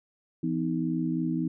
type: tone cluster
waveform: sine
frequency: 167.6 / 252.7 / 316.2 Hz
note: E3 / B3 / D#4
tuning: +29 / +40 / +28 cents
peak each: -30 dBFS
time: 0.43-1.48 s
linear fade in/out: 5 ms
effects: none